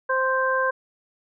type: harmonic tone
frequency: 523 Hz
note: C5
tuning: 1 cent flat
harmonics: 1 / 2 / 3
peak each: -24 / -24 / -24 dBFS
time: 0.09-0.71 s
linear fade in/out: 10 ms
effects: none